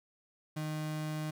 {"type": "tone", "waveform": "35% pulse", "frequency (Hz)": 154.2, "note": "D#3", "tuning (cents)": -15, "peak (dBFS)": -33, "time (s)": [0.56, 1.31], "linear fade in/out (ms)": 10, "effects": []}